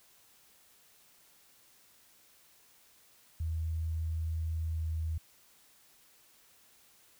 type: tone with pitch glide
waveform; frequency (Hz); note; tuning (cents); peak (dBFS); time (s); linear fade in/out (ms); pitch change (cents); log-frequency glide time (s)
sine; 80.7 to 80.14; E2 to E2; -36 to -48; -31; 3.4-5.18; 5; -12; 4.73-4.8
effects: white hiss -63 dBFS RMS until 7.19 s